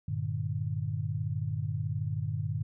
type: chord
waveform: sine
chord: G minor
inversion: none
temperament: equal with one note detuned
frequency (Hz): 98 / 116.54 / 150.09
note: G2 / Bb2 / D3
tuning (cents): 0 / 0 / +38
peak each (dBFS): -34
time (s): 0.08-2.63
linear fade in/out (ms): 5
effects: none